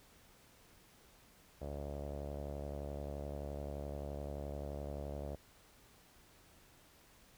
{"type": "tone with low-pass filter", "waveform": "sawtooth", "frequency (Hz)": 71.6, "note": "D2", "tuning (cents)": -43, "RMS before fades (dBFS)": -43, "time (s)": [1.61, 5.36], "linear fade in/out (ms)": 10, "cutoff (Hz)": 600, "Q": 4.3, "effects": ["pink hiss -64 dBFS RMS until 7.37 s"]}